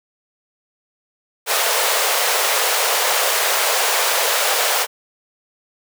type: high-pass noise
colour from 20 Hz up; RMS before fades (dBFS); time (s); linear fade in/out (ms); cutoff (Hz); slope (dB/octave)
pink; -18; 1.46-4.87; 50; 460; 48
effects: none